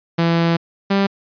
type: tone pair in turn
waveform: sawtooth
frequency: 167.7 / 197.32 Hz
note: E3 / G3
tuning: +30 / +12 cents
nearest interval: minor third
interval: 282 cents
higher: second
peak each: -10 / -10 dBFS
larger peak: neither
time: 0.18-0.57 / 0.9-1.07 s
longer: first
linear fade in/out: 10 ms
effects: resampled to 11025 Hz